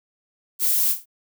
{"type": "noise with echo", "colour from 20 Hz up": "violet", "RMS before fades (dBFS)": -20, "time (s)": [0.59, 0.96], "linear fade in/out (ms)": 50, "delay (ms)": 49, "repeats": 2, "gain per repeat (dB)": -12, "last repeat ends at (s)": 1.058, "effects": []}